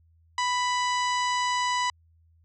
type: harmonic tone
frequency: 990 Hz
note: B5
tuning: 4 cents sharp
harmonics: 1 / 2 / 3 / 4 / 5 / 6 / 7 / 8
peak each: -25 / -31 / -35 / -37 / -39 / -41 / -42 / -43 dBFS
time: 0.38-1.9 s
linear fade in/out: 2 ms
effects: added 82 Hz sine -58 dBFS peak until 2.44 s